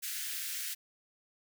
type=high-pass noise; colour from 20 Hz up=white; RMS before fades=-38 dBFS; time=0.02-0.75 s; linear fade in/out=20 ms; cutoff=1500 Hz; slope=48 dB/octave; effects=none